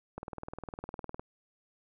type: click train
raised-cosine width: 1 ms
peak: -25 dBFS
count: 21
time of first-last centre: 0.18-1.195 s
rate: 19.7 Hz
effects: none